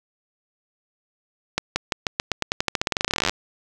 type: accelerating click train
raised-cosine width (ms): 0.2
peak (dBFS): -3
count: 30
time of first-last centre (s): 1.58-3.295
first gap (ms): 180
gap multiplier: 0.9
effects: none